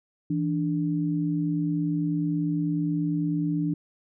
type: tone pair together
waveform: sine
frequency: 164.61 / 293.7 Hz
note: E3 / D4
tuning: -2 / 0 cents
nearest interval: minor seventh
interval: 1002 cents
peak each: -26 dBFS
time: 0.3-3.74 s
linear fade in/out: 5 ms
effects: none